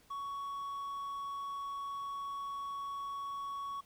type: tone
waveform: triangle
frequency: 1117 Hz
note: C#6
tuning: 13 cents sharp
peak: -36 dBFS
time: 0.1-3.81 s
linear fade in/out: 10 ms
effects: pink hiss -65 dBFS RMS until 3.85 s